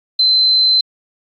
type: tone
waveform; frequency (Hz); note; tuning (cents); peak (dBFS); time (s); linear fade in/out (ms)
sine; 4075; C8; -47; -9; 0.19-0.81; 5
effects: AAC 64 kbps